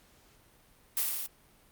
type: noise with echo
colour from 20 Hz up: blue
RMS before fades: -29 dBFS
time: 0.97-1.03 s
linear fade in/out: 0 ms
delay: 58 ms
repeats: 4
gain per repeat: -2 dB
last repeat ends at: 1.262 s
effects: pink hiss -62 dBFS RMS until 1.71 s + Opus 48 kbps

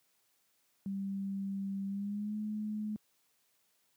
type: tone with pitch glide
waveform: sine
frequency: 196 to 212.5 Hz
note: G3 to G#3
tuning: 0 to +40 cents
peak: -34 dBFS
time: 0.86-2.96 s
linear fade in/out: 0 ms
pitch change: +140 cents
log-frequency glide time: 1.87-2.36 s
effects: white hiss -74 dBFS RMS until 3.96 s + high-pass 100 Hz 12 dB/octave

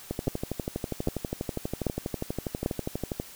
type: two click trains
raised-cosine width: 2 ms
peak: -16 / -12 dBFS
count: 39 / 4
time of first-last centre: 0.11-3.199 / 0.28-2.661 s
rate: 12.3 / 1.26 Hz
effects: white hiss -47 dBFS RMS until 3.35 s

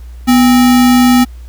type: tone with sample-and-hold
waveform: sine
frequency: 246.9 Hz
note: B3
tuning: in tune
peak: -4 dBFS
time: 0.27-1.25 s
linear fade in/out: 20 ms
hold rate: 1050 Hz
effects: added 60 Hz sine -27 dBFS peak until 1.48 s + pink hiss -48 dBFS RMS until 1.48 s

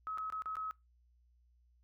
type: tone with dropouts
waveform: sine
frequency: 1281 Hz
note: E6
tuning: 50 cents flat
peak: -37 dBFS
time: 0.07-0.71 s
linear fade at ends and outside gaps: 0 ms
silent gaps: 0.175-0.183 / 0.301-0.324 / 0.421-0.458 / 0.555-0.568 s
effects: noise-tail reverb RT60 0.2 s tail -23 dB re dry + added 60 Hz sine -66 dBFS peak until 1.83 s

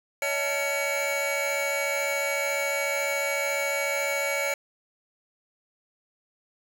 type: tone cluster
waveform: square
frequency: 564 / 638 / 881 / 1383 / 2251 Hz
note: C#5 / D#5 / A5 / F6 / C#7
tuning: +30 / +43 / +2 / -17 / +26 cents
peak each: -30 / -37 / -38 / -38 / -29 dBFS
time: 0.22-4.54 s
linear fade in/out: 2 ms
effects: none

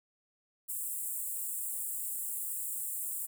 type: high-pass noise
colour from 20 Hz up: pink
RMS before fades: -37 dBFS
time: 0.68-3.27 s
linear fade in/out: 20 ms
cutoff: 7600 Hz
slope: 96 dB/octave
effects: none

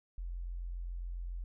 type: tone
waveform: sine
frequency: 43.65 Hz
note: F1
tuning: in tune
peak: -37 dBFS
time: 0.18-1.44 s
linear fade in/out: 0 ms
effects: none

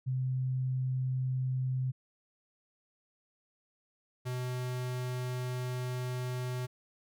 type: tone pair in turn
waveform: sine / square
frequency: 129.3 / 125.69 Hz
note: C3 / B2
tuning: -20 / +31 cents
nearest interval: unison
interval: 49 cents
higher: first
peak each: -29 / -34 dBFS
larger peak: first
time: 0.06-1.92 / 4.25-6.67 s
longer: second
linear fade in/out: 20 ms
effects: none

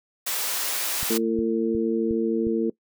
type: high-pass noise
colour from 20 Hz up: white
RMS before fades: -27 dBFS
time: 0.26-1.18 s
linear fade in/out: 10 ms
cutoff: 440 Hz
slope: 12 dB/octave
type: click train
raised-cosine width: 5 ms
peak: -23 dBFS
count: 5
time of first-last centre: 1.03-2.469 s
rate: 2.78 Hz
type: harmonic tone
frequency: 113 Hz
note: A2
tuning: 47 cents sharp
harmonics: 2 / 3 / 4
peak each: -25 / -25 / -25 dBFS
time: 1.1-2.7 s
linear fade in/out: 5 ms
effects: noise-tail reverb RT60 0.1 s tail -21 dB re dry

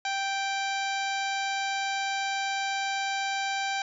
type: harmonic tone with a mistuned harmonic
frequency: 784 Hz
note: G5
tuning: in tune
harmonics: 1 / 2 / 3 / 4 / 5 / 6 / 7 / 8 / 9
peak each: -30 / -34 / -35 / -40 / -39 / -43 / -47 / -43 / -46 dBFS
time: 0.05-3.82 s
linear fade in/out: 2 ms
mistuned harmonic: 8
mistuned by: -75 cents
effects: none

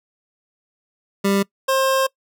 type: tone pair in turn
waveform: 25% pulse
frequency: 198 / 531.7 Hz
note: G3 / C5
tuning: +18 / +28 cents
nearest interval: octave + perfect fourth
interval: 1710 cents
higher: second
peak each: -12 dBFS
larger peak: neither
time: 1.24-1.43 / 1.68-2.07 s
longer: second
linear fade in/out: 10 ms
effects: noise-tail reverb RT60 0.1 s tail -23 dB re dry

